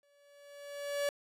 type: tone with exponential growth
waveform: 45% pulse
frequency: 572 Hz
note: D5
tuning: 46 cents flat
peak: -29 dBFS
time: 0.03-1.09 s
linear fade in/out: 1 ms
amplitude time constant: 230 ms
effects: resampled to 32000 Hz